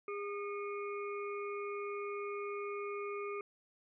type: harmonic tone with a mistuned harmonic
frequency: 406.8 Hz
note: G#4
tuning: 36 cents flat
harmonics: 1 / 3 / 5 / 6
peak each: -39 / -44 / -50 / -51 dBFS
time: 0.08-3.41 s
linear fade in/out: 2 ms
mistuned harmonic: 5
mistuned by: +120 cents
effects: none